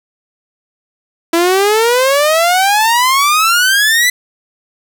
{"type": "exponential sweep", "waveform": "sawtooth", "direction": "up", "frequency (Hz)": [329.6, 2015], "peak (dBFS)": -5, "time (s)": [1.33, 4.1], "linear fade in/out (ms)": 5, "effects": ["7-bit"]}